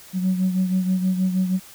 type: beating tone pair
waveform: sine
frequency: 185 / 191.3 Hz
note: F#3 / G3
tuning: 0 / -42 cents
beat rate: 6.3 Hz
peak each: -18 / -25 dBFS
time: 0.13-1.6 s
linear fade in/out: 50 ms
effects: tanh soft clip ceiling -13 dBFS + white hiss -45 dBFS RMS until 1.74 s